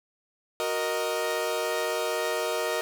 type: chord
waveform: sawtooth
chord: D# minor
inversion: first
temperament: equal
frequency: 370 / 466.2 / 622.3 Hz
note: F#4 / A#4 / D#5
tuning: 0 / 0 / 0 cents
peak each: -30 / -26 / -26 dBFS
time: 0.6-2.81 s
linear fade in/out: 0 ms
effects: none